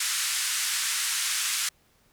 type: band-pass noise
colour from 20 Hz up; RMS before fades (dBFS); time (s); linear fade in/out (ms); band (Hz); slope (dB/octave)
white; -28; 0-1.69; 5; 1300 to 10000; 24
effects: pink hiss -64 dBFS RMS until 2.12 s